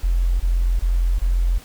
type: tone bursts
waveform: sine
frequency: 43.43 Hz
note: F1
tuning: 9 cents flat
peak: -15 dBFS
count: 4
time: 0.03-1.585 s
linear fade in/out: 10 ms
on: 370 ms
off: 25 ms
effects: pink hiss -44 dBFS RMS until 1.64 s